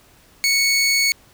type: tone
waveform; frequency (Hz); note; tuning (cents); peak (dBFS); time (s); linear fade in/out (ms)
20% pulse; 2217; C#7; 0; -10; 0.44-1.12; 0
effects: pink hiss -52 dBFS RMS until 1.33 s